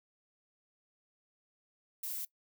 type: noise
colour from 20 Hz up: violet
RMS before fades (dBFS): -39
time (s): 2.03-2.25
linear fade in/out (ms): 5
effects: noise-tail reverb RT60 0.1 s tail -20 dB re dry